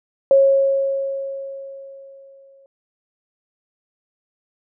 sine tone with exponential decay, 546 Hz, C#5, 26 cents flat, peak -8 dBFS, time 0.31-2.66 s, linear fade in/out 1 ms, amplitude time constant 510 ms, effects none

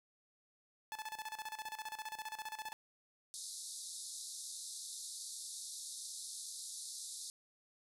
sawtooth tone with tremolo, 868 Hz, A5, 24 cents flat, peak -37 dBFS, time 0.92-2.73 s, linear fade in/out 0 ms, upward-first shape square, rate 15 Hz, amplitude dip 80%
white band-pass noise, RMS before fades -47 dBFS, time 3.34-7.3 s, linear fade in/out 0 ms, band 3700 to 11000 Hz, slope 96 dB/octave
effects none

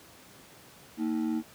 triangle ring-modulated tone, 273.4 Hz, C#4, 24 cents flat, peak -22 dBFS, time 0.97-1.43 s, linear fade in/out 50 ms, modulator 42.5 Hz, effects pink hiss -53 dBFS RMS until 1.54 s + high-pass 100 Hz 12 dB/octave

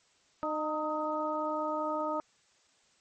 harmonic tone with a mistuned harmonic, 305.8 Hz, D#4, 30 cents flat, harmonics 1 / 2 / 3 / 4, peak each -37 / -34 / -36 / -35 dBFS, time 0.43-2.2 s, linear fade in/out 0 ms, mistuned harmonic 4, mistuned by +45 cents, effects white hiss -67 dBFS RMS until 3 s + MP3 32 kbps

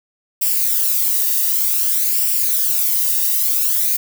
violet noise with flanger, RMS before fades -17 dBFS, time 0.41-3.97 s, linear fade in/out 10 ms, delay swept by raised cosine 0.38 to 1.08 ms, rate 0.54 Hz, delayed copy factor +0.6, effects none

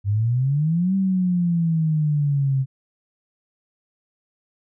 sine exponential two-way sweep, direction up then down, 97.6 to 194.6 to 131.7 Hz, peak -17 dBFS, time 0.04-2.66 s, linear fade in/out 50 ms, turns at 0.95 s, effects none

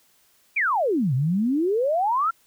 sine exponential two-way sweep, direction down then up, 2489 to 122.5 to 1392 Hz, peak -19 dBFS, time 0.56-2.31 s, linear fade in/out 10 ms, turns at 1.14 s, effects white hiss -61 dBFS RMS until 2.46 s

